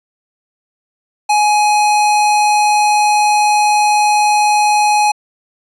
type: tone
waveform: square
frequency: 838 Hz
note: G#5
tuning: 15 cents sharp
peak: -10 dBFS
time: 1.29-5.12 s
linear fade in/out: 10 ms
effects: resampled to 24000 Hz